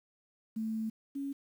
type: tone pair in turn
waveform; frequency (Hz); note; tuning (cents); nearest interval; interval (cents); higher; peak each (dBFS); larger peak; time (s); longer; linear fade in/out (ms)
sine; 221 / 277.9; A3 / C#4; +8 / +4; major third; 396; second; -32 / -34; first; 0.56-0.9 / 1.15-1.33; first; 10
effects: 10-bit